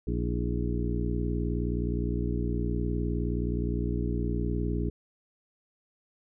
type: harmonic tone with a mistuned harmonic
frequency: 59.4 Hz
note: A#1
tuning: 33 cents sharp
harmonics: 1 / 2 / 3 / 4 / 5 / 6 / 7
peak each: -30 / -33 / -35 / -36 / -37 / -38 / -38 dBFS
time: 0.07-4.9 s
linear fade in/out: 5 ms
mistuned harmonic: 6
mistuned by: -91 cents
effects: none